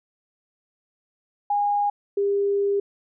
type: tone pair in turn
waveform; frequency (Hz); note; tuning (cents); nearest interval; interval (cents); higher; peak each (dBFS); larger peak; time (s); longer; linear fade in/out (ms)
sine; 819 / 401.3; G#5 / G4; -24 / +41; octave; 1235; first; -19; neither; 1.5-1.9 / 2.17-2.8; second; 5
effects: none